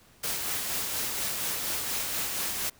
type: noise with tremolo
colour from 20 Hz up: white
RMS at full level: -30 dBFS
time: 0.23-2.7 s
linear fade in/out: 10 ms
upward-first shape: sine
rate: 4.2 Hz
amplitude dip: 30%
effects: pink hiss -58 dBFS RMS until 2.79 s